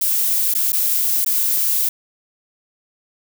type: noise with dropouts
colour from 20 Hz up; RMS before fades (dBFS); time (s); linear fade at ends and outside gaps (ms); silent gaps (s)
violet; -18; 0.01-1.89; 5; 0.539-0.549 / 0.721-0.729 / 1.247-1.261
effects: none